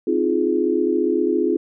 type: chord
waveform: sine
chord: F minor seventh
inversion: second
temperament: just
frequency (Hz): 261.9 / 314.3 / 349.2 / 419.1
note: C4 / Eb4 / F4 / Ab4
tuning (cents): +2 / +18 / 0 / +16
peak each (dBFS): -24 / -23 / -20 / -22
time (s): 0.07-1.57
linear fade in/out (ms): 5
effects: none